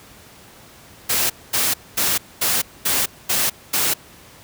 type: noise bursts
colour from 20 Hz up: white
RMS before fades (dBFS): -19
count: 7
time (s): 1.09-3.94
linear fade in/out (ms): 10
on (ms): 210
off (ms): 230
effects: pink hiss -45 dBFS RMS until 4.43 s + high-pass 60 Hz 12 dB/octave